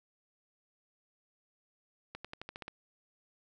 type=accelerating click train; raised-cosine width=0.3 ms; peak=-26 dBFS; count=8; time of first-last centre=2.15-2.681 s; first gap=96 ms; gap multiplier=0.92; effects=none